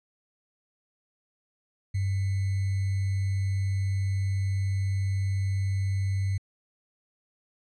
sine tone with sample-and-hold, 97 Hz, G2, 18 cents flat, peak -24 dBFS, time 1.94-6.38 s, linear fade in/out 10 ms, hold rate 2100 Hz, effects resampled to 22050 Hz

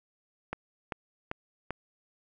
click train, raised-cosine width 0.5 ms, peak -18 dBFS, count 4, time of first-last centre 0.53-1.706 s, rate 2.55 Hz, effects none

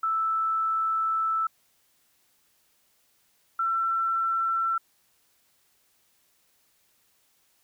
sine tone pair in turn, 1318.5 / 1343.9 Hz, E6 / E6, 0 / +33 cents, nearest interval unison, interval 33 cents, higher second, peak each -23 dBFS, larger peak neither, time 0.03-1.47 / 3.59-4.78 s, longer first, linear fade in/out 5 ms, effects white hiss -67 dBFS RMS until 7.63 s

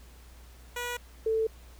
10% pulse / sine tone pair in turn, 485.1 / 443.7 Hz, B4 / A4, -31 / +14 cents, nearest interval major second, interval 155 cents, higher first, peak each -24 dBFS, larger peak neither, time 0.76-0.97 / 1.26-1.47 s, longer neither, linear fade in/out 5 ms, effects added 60 Hz sine -49 dBFS peak until 1.79 s + pink hiss -57 dBFS RMS until 1.79 s

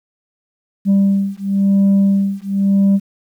sine beating tone pair, 196.6 / 197.56 Hz, G3 / G3, +5 / +14 cents, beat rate 0.96 Hz, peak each -12 dBFS, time 0.85-3 s, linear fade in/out 50 ms, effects tanh soft clip ceiling -8 dBFS + 8-bit

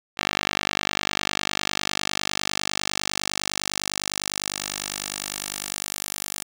10% pulse tone with band-pass filter sweep, 49.91 Hz, G1, 32 cents sharp, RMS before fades -29 dBFS, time 0.17-6.44 s, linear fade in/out 20 ms, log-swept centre 2700 to 11000 Hz, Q 0.94, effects none

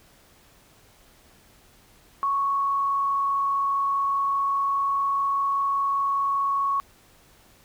sine tone with frequency modulation, 1108.7 Hz, C#6, in tune, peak -21 dBFS, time 2.23-6.8 s, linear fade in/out 0 ms, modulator 40.3 Hz, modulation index 0.33, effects pink hiss -56 dBFS RMS until 7.64 s

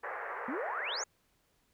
white band-pass noise, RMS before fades -40 dBFS, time 0.03-1.04 s, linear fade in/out 10 ms, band 420 to 1900 Hz, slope 48 dB/octave
sine exponential sweep, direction up, 227.7 to 7060 Hz, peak -35 dBFS, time 0.48-1.04 s, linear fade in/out 5 ms
effects pink hiss -73 dBFS RMS until 1.73 s

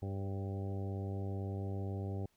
harmonic tone with a mistuned harmonic, 98 Hz, G2, in tune, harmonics 1 / 2 / 3 / 4 / 5 / 6 / 7 / 8, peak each -37 / -45 / -48 / -47 / -52 / -53 / -56 / -54 dBFS, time 0.02-2.26 s, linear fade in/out 5 ms, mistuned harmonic 6, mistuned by -19 cents, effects pink hiss -75 dBFS RMS until 2.36 s

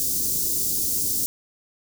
white band-stop noise, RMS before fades -24 dBFS, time 0-1.26 s, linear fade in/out 0 ms, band 390 to 5400 Hz, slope 24 dB/octave, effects none

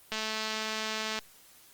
click train, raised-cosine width 0.2 ms, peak -16 dBFS, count 234, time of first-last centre 0.12-1.189 s, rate 218 Hz, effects white hiss -57 dBFS RMS until 1.73 s + Opus 24 kbps

